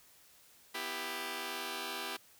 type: chord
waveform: 5% pulse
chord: E minor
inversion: second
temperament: just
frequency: 247.2 / 329.6 / 395.6 Hz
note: B3 / E4 / G4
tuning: +2 / 0 / +16 cents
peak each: -34 / -32 / -29 dBFS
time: 0.74-2.17 s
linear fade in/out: 10 ms
effects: white hiss -62 dBFS RMS until 2.39 s